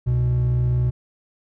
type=tone pair together; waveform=triangle; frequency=65.2 / 122.87 Hz; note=C2 / B2; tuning=-5 / -8 cents; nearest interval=major seventh; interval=1097 cents; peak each=-22 / -15 dBFS; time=0.06-0.91 s; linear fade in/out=20 ms; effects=tanh soft clip ceiling -10 dBFS